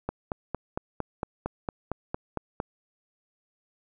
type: click train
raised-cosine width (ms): 1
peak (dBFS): -15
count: 12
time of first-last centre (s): 0.09-2.601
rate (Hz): 4.38
effects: none